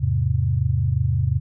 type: chord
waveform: sine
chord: E augmented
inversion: none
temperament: equal with one note detuned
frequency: 82.41 / 105.09 / 130.81 Hz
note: E2 / G#2 / B#2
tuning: 0 / +21 / 0 cents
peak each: -23 / -22 / -21 dBFS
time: 0-1.4 s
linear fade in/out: 20 ms
effects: none